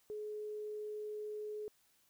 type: tone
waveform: sine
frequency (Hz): 423.4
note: G#4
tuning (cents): +33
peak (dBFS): -40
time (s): 0.1-1.68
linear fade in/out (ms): 0
effects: white hiss -72 dBFS RMS until 2.09 s